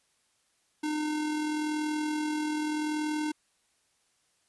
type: tone with amplitude modulation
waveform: square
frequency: 304 Hz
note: D#4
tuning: 40 cents flat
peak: -28 dBFS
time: 0.83-3.32 s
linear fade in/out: 10 ms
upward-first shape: sine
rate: 40.8 Hz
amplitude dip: 30%
effects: white hiss -71 dBFS RMS until 4.48 s + resampled to 24000 Hz